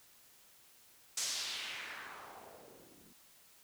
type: noise with low-pass filter sweep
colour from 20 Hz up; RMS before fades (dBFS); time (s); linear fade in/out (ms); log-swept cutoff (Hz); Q
blue; -44; 1.17-3.13; 5; 7000 to 220; 1.7
effects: white hiss -63 dBFS RMS until 3.63 s